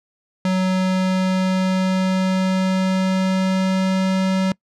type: tone with pitch glide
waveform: square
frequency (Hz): 186.4 to 189.22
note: F#3 to F#3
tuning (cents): +13 to +39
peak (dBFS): -17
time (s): 0.45-4.52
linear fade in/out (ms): 2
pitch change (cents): +26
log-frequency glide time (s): 0.6-4.28
effects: noise-tail reverb RT60 0.1 s tail -24 dB re dry + low-pass 6000 Hz 12 dB/octave